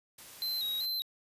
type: noise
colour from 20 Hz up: white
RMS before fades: -50 dBFS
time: 0.18-0.86 s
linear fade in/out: 5 ms
type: tone with vibrato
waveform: square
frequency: 3951 Hz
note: B7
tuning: in tune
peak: -32 dBFS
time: 0.42-1.02 s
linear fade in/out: 0 ms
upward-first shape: square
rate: 2.6 Hz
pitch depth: 60 cents each way
effects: resampled to 32000 Hz